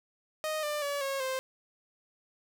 sawtooth tone with pitch steps, 621 / 595 / 570.1 / 546.3 / 523.4 Hz, D#5 / D5 / C#5 / C#5 / C5, -3 / +22 / +48 / -25 / 0 cents, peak -27 dBFS, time 0.44-1.39 s, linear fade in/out 0 ms, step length 190 ms, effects none

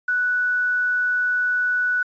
sine tone with quantisation, 1480 Hz, F#6, in tune, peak -18 dBFS, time 0.08-2.03 s, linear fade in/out 5 ms, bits 8, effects resampled to 16000 Hz

